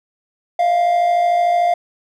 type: tone pair together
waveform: triangle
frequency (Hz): 645.1 / 698.5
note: E5 / F5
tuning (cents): -38 / 0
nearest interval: minor second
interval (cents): 138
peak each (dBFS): -21 / -11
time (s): 0.59-1.74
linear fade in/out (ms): 5
effects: none